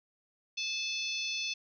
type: harmonic tone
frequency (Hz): 869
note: A5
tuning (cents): -22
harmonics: 3 / 4 / 5 / 6 / 7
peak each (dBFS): -36 / -38 / -40 / -42 / -43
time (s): 0.57-1.54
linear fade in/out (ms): 10
effects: none